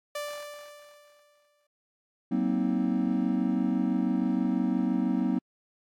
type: tone with exponential decay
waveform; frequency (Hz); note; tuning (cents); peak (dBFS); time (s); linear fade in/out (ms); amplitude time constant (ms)
sawtooth; 587.3; D5; 0; -27; 0.15-1.67; 5; 330
type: chord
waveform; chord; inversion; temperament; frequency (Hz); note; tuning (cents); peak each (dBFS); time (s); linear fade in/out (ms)
triangle; C half-diminished seventh; second; just; 188.37 / 235.5 / 261.6 / 314; Gb3 / Bb3 / C4 / Eb4; +31 / +18 / 0 / +16; -28 / -27 / -27 / -30; 2.31-5.39; 10
effects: AAC 64 kbps